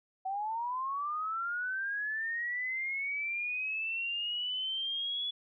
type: linear sweep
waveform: sine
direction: up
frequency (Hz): 749 to 3416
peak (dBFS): -32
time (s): 0.25-5.31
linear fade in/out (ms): 10
effects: none